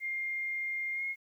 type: tone with pitch glide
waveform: sine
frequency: 2116 to 2152 Hz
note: C7 to C7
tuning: +19 to +48 cents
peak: -32 dBFS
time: 0-1.16 s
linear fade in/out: 50 ms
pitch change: +29 cents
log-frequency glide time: 0.93-1.04 s
effects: 11-bit